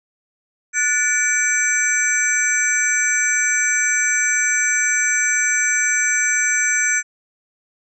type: tone cluster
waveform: sine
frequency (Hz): 1465 / 1752 / 2312 / 6120 / 7550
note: F#6 / A6 / D7 / G8 / A#8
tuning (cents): -18 / -8 / -28 / -42 / +21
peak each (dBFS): -22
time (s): 0.73-7.03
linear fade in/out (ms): 50
effects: none